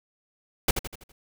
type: noise with echo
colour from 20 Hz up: pink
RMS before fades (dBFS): -20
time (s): 0.68-0.71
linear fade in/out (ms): 5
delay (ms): 82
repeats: 5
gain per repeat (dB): -7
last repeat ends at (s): 1.12
effects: none